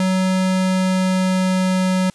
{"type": "tone with pitch glide", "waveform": "square", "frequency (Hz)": [187, 185.92], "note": ["F#3", "F#3"], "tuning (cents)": [19, 9], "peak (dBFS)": -16, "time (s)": [0, 2.1], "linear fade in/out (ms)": 2, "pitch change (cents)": -10, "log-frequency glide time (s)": [0.33, 1.93], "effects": ["white hiss -53 dBFS RMS until 2.14 s", "resampled to 24000 Hz"]}